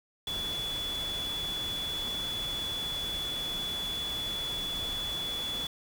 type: tone in noise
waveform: sine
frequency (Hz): 3427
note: A7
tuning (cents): -46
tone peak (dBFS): -32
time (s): 0.27-5.67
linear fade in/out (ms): 2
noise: pink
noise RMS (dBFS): -41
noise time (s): 0.27-5.67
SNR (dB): +6
effects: none